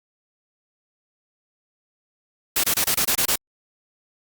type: noise bursts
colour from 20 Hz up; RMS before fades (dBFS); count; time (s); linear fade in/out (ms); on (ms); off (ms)
white; -20; 8; 2.56-3.358; 5; 77; 26
effects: Opus 48 kbps